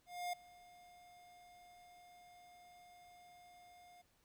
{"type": "tone with ADSR envelope", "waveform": "square", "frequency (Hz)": 710, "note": "F5", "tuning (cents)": 28, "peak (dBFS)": -38, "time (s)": [0.06, 4.02], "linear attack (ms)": 270, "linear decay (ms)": 6, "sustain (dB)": -22, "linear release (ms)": 10, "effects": ["pink hiss -75 dBFS RMS until 4.24 s"]}